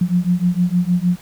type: beating tone pair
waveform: sine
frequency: 174.61 / 181.11 Hz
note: F3 / F#3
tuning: 0 / -37 cents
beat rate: 6.5 Hz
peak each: -17 dBFS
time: 0.01-1.16 s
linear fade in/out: 5 ms
effects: pink hiss -44 dBFS RMS until 1.21 s